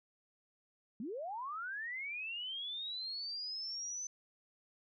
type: linear sweep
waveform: sine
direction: up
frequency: 192.6 to 6130 Hz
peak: -39 dBFS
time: 1-4.07 s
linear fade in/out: 2 ms
effects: none